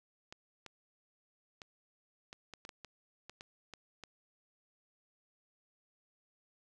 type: clicks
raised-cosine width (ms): 0.2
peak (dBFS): -30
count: 12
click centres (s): 0.325 / 0.663 / 1.618 / 2.329 / 2.537 / 2.651 / 2.692 / 2.847 / 3.296 / 3.409 / 3.737 / 4.037
effects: 12-bit